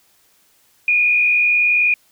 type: tone with frequency modulation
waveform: sine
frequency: 2445 Hz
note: D#7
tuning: 31 cents flat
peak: -12 dBFS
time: 0.88-1.94 s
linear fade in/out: 2 ms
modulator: 59.3 Hz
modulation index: 0.83
effects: white hiss -57 dBFS RMS until 2.11 s